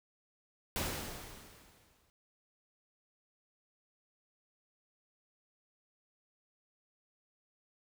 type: noise with exponential decay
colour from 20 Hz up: pink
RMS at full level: -34 dBFS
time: 0.76-2.1 s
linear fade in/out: 0 ms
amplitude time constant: 290 ms
effects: none